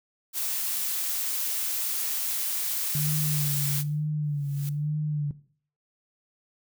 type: noise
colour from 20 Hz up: blue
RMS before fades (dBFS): -29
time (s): 0.33-3.84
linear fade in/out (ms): 50
type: tone with vibrato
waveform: sine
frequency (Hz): 146.7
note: D3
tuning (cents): -2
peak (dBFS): -25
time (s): 2.95-5.31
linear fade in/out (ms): 2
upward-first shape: sine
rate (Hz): 1.1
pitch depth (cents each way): 63
type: noise with exponential growth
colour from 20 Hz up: blue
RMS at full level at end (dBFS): -38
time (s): 4.23-4.69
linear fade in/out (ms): 0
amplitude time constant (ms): 100
effects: noise-tail reverb RT60 0.5 s tail -17 dB re dry